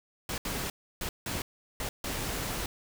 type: noise bursts at uneven times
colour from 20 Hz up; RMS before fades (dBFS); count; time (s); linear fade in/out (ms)
pink; -34; 6; 0.29-0.38 / 0.45-0.7 / 1.01-1.09 / 1.26-1.42 / 1.8-1.89 / 2.04-2.66; 2
effects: none